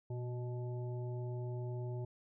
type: harmonic tone with a mistuned harmonic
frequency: 123.47 Hz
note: B2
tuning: in tune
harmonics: 1 / 3 / 5 / 7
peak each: -38 / -46 / -52 / -56 dBFS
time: 0.1-2.05 s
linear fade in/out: 5 ms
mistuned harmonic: 1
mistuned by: -37 cents
effects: none